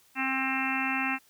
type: harmonic tone with a mistuned harmonic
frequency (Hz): 264.7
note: C4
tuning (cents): +20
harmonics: 1 / 3 / 4 / 5 / 6 / 7 / 8 / 9 / 10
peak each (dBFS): -33 / -35 / -38 / -37 / -37 / -36 / -37 / -37 / -32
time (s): 0.15-1.19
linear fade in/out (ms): 50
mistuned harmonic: 10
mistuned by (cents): +21
effects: white hiss -62 dBFS RMS until 1.29 s